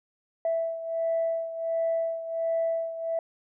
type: beating tone pair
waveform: sine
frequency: 659.3 / 660.7 Hz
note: E5 / E5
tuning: 0 / +4 cents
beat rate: 1.4 Hz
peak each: -26 / -31 dBFS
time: 0.45-3.19 s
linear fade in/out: 2 ms
effects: tanh soft clip ceiling -19 dBFS